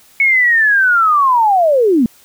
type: linear sweep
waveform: sine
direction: down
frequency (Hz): 2217 to 213.8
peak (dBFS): -8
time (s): 0.2-2.06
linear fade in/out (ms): 2
effects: white hiss -47 dBFS RMS until 2.24 s